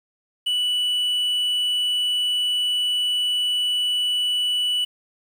triangle tone with quantisation, 2960 Hz, F#7, in tune, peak -18 dBFS, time 0.46-4.85 s, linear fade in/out 10 ms, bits 8, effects none

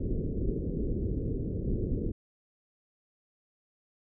pink low-pass noise, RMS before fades -31 dBFS, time 0-2.12 s, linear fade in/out 10 ms, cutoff 460 Hz, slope 48 dB/octave, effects none

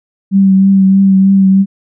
sine tone with vibrato, 193.3 Hz, G3, 24 cents flat, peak -4 dBFS, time 0.31-1.66 s, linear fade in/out 50 ms, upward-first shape triangle, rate 3.2 Hz, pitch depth 27 cents each way, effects none

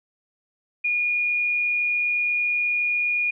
sine tone with frequency modulation, 2438 Hz, D#7, 36 cents flat, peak -20 dBFS, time 0.84-3.31 s, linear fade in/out 10 ms, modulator 69 Hz, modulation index 0.24, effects none

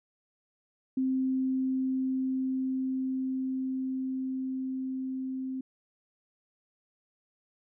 sine tone with level ramp, 261.6 Hz, C4, in tune, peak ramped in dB -25 to -32 dBFS, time 0.97-5.61 s, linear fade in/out 5 ms, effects none

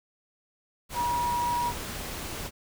sine tone in noise, 961 Hz, B5, 48 cents flat, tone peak -25 dBFS, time 0.94-1.73 s, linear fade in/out 50 ms, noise pink, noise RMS -36 dBFS, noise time 0.89-2.51 s, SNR +8 dB, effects none

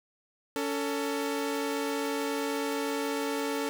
sawtooth tone pair together, 281.6 / 447 Hz, C#4 / A4, +27 / +27 cents, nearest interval minor sixth, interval 800 cents, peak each -28 dBFS, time 0.56-3.69 s, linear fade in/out 0 ms, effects none

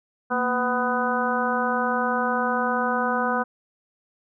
harmonic tone with a mistuned harmonic, 249.2 Hz, B3, 16 cents sharp, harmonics 1 / 2 / 3 / 4 / 5 / 6, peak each -28 / -28 / -28 / -28 / -28 / -28 dBFS, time 0.3-3.44 s, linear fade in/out 20 ms, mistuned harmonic 1, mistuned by -110 cents, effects none

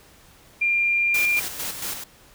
sine tone, 2393 Hz, D7, 32 cents sharp, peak -18 dBFS, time 0.61-1.4 s, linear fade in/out 10 ms
white noise with tremolo, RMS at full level -29 dBFS, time 1.14-2.04 s, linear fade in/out 5 ms, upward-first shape square, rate 4.4 Hz, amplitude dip 50%
effects pink hiss -52 dBFS RMS until 2.34 s

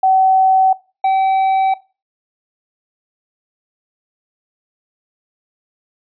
sine / triangle tone pair in turn, 760 / 767.9 Hz, F#5 / G5, +46 / -36 cents, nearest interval unison, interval 18 cents, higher second, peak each -9 dBFS, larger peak neither, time 0.03-0.73 / 1.04-1.74 s, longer neither, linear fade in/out 5 ms, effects noise-tail reverb RT60 0.3 s tail -19 dB re dry + resampled to 11025 Hz

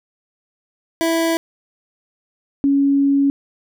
25% pulse / sine tone pair in turn, 329.6 / 278.8 Hz, E4 / C#4, 0 / +10 cents, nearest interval minor third, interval 290 cents, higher first, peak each -12 dBFS, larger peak neither, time 1.01-1.37 / 2.64-3.3 s, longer second, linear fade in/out 0 ms, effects none

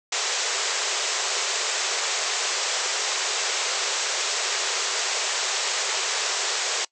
white band-pass noise, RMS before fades -26 dBFS, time 0.12-6.85 s, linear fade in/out 5 ms, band 370 to 7800 Hz, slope 96 dB/octave, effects noise-tail reverb RT60 0.1 s tail -23 dB re dry

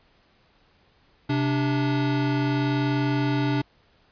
square tone pair together, 130.81 / 291.7 Hz, C3 / D4, 0 / -12 cents, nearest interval octave + major second, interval 1388 cents, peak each -25 dBFS, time 1.29-3.62 s, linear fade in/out 10 ms, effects pink hiss -61 dBFS RMS until 4.11 s + resampled to 11025 Hz

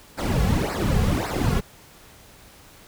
brown noise with flanger, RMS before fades -22 dBFS, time 0.17-1.61 s, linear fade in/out 20 ms, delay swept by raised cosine 0.3 to 3.3 ms, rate 1.8 Hz, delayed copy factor -1, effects pink hiss -49 dBFS RMS until 2.87 s

